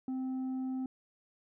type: tone with tanh clipping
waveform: sine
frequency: 260 Hz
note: C4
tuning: 11 cents flat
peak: -34 dBFS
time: 0.08-0.86 s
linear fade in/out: 2 ms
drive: 4 dB
effects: none